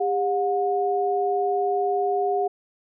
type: tone pair together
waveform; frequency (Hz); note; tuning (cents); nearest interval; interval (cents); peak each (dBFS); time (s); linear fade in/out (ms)
sine; 401.3 / 723.3; G4 / F#5; +41 / -39; minor seventh; 1020; -23; 0-2.48; 10
effects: none